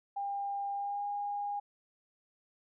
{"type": "tone with pitch glide", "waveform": "sine", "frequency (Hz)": [801, 815.5], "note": ["G5", "G#5"], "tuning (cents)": [37, -32], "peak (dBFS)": -33, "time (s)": [0.16, 1.6], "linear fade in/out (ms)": 10, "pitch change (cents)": 31, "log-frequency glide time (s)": [0.73, 1.05], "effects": []}